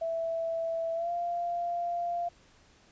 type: tone with pitch glide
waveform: sine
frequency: 660 to 693.6 Hz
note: E5 to F5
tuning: +2 to -12 cents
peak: -29 dBFS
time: 0.01-2.29 s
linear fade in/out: 10 ms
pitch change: +86 cents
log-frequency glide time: 0.94-1.11 s
effects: pink hiss -61 dBFS RMS until 2.91 s + resampled to 16000 Hz